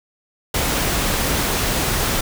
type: noise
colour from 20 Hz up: pink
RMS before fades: -20 dBFS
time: 0.54-2.21 s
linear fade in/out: 5 ms
effects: none